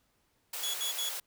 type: high-pass noise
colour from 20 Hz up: white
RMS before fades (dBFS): -38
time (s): 0.53-1.2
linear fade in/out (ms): 5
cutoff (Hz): 430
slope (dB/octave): 24
type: tone bursts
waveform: sawtooth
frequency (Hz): 3372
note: G#7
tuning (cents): +26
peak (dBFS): -29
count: 3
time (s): 0.63-1.092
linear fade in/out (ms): 5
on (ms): 110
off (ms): 66
effects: pink hiss -73 dBFS RMS until 1.26 s